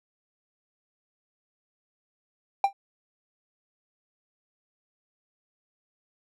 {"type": "tone with exponential decay", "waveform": "triangle", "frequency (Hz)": 791, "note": "G5", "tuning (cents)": 15, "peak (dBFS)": -12, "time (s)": [2.64, 2.73], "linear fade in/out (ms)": 2, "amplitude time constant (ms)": 18, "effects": []}